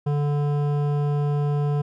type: tone with hard clipping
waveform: sine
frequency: 145.6 Hz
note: D3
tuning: 15 cents flat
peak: -22 dBFS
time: 0.06-1.82 s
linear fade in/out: 10 ms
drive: 13 dB
effects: none